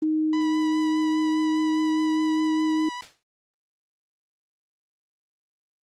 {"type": "tone with pitch glide", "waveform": "sine", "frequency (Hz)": [311.3, 313.3], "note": ["D#4", "D#4"], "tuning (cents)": [1, 12], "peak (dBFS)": -20, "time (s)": [0.02, 2.89], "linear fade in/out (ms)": 5, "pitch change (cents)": 11, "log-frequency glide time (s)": [0.21, 2.61]}
{"type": "tone with vibrato", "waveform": "sawtooth", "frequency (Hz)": 987.8, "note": "B5", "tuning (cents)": 0, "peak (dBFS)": -28, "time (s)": [0.33, 3.01], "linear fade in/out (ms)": 2, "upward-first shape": "triangle", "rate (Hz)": 4.9, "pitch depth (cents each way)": 25}
{"type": "noise with exponential decay", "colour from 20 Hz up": "white", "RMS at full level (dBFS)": -37, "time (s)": [3.02, 3.23], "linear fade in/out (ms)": 2, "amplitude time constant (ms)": 45}
{"effects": ["low-pass 6000 Hz 12 dB/octave", "Opus 24 kbps"]}